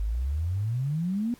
sine exponential sweep, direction up, 49 to 246.9 Hz, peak -25 dBFS, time 0-1.34 s, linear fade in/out 0 ms, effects pink hiss -57 dBFS RMS until 1.39 s + AAC 64 kbps

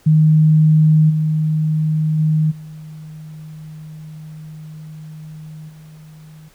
sine tone with level steps, 155.56 Hz, D#3, in tune, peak -8 / -14 / -12 / -31 / -37 dBFS, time 0.06-6.49 s, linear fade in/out 10 ms, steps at 1.09 / 2.18 / 2.5 / 5.68 s, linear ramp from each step 20 ms, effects pink hiss -52 dBFS RMS until 6.54 s

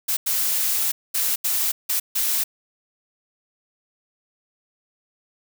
blue noise bursts at uneven times, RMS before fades -22 dBFS, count 6, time 0.08-0.17 / 0.26-0.92 / 1.14-1.36 / 1.44-1.72 / 1.89-2 / 2.15-2.44 s, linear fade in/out 10 ms, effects none

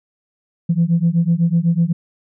sine beating tone pair, 164.81 / 172.81 Hz, E3 / F3, 0 / -18 cents, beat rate 8 Hz, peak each -15 dBFS, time 0.69-1.93 s, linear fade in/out 10 ms, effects tanh soft clip ceiling -7 dBFS

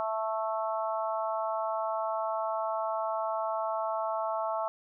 harmonic tone, 220 Hz, A3, in tune, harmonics 3 / 4 / 5 / 6, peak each -32 / -34 / -36 / -38 dBFS, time 0-4.68 s, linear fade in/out 0 ms, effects none

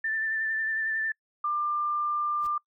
sine tone with vibrato, 1773 Hz, A6, 13 cents sharp, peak -26 dBFS, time 0.04-1.12 s, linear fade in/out 5 ms, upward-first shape triangle, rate 11 Hz, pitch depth 26 cents each way
sine tone, 1193 Hz, D6, 27 cents sharp, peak -25 dBFS, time 1.44-2.58 s, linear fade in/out 5 ms
pink noise with exponential growth, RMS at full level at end -44 dBFS, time 2.36-2.47 s, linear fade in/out 5 ms, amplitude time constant 23 ms
effects noise-tail reverb RT60 0.1 s tail -26 dB re dry

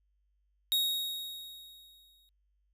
45% pulse tone with exponential decay, 3764 Hz, A#7, 16 cents sharp, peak -25 dBFS, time 0.72-2.29 s, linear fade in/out 0 ms, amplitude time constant 340 ms, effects added 50 Hz sine -70 dBFS peak until 2.73 s

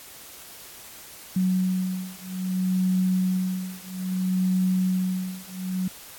sine beating tone pair, 185 / 185.61 Hz, F#3 / F#3, 0 / +6 cents, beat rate 0.61 Hz, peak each -25 dBFS, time 1.36-5.88 s, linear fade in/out 5 ms, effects white hiss -44 dBFS RMS until 6.18 s + AAC 64 kbps

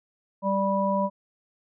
harmonic tone, 196 Hz, G3, in tune, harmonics 1 / 3 / 5, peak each -26 / -26 / -26 dBFS, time 0.42-1.1 s, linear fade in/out 50 ms, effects none

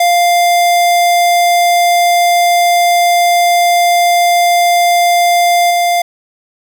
square tone with level steps, 698.5 Hz, F5, in tune, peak -8 / -10 dBFS, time 0-6.02 s, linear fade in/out 5 ms, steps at 5.7 s, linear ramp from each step 10 ms, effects none

